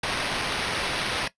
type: noise with sample-and-hold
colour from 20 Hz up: blue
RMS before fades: -28 dBFS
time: 0.03-1.28 s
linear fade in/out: 5 ms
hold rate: 7350 Hz
effects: noise-tail reverb RT60 0.1 s tail -17 dB re dry + resampled to 22050 Hz